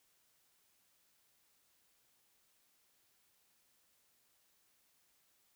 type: silence
effects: white hiss -74 dBFS RMS until 5.55 s